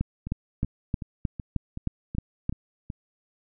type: two click trains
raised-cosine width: 5 ms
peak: -13 / -21 dBFS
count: 9 / 8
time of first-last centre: 0.01-2.494 / 0.27-2.902 s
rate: 3.22 / 2.66 Hz
effects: none